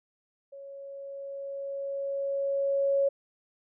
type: tone with level ramp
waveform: sine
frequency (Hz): 554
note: C#5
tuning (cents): -1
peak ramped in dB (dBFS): -42 to -21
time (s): 0.52-3.09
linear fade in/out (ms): 10
effects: none